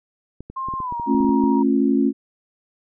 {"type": "clicks", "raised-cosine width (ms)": 3, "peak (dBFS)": -22, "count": 12, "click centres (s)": [0.406, 0.5, 0.686, 0.738, 0.803, 0.924, 0.998, 1.147, 1.205, 1.246, 1.293, 1.439]}
{"type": "tone with pitch glide", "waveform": "sine", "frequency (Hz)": [1059, 943.5], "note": ["C6", "A#5"], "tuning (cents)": [21, 21], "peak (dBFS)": -24, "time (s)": [0.56, 1.63], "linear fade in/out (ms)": 10, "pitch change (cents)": -200, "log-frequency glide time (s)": [0.78, 0.96]}
{"type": "chord", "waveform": "sine", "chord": "A augmented", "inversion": "none", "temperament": "equal with one note detuned", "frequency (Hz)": [220, 272.6, 349.2], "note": ["A3", "C#4", "E#4"], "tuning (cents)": [0, -29, 0], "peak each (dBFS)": [-20, -17, -23], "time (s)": [1.06, 2.13], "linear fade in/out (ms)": 50}
{"effects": []}